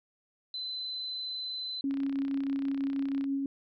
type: tone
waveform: sine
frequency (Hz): 4037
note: B7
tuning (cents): +37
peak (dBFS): -34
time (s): 0.54-1.81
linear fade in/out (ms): 2
type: tone with tremolo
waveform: sine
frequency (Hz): 275.1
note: C#4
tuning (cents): -13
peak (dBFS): -27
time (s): 1.84-3.46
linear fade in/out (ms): 2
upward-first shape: triangle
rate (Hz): 6.2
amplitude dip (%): 30
type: click train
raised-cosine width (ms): 0.3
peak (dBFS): -31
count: 44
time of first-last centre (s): 1.91-3.241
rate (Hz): 32.3
effects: none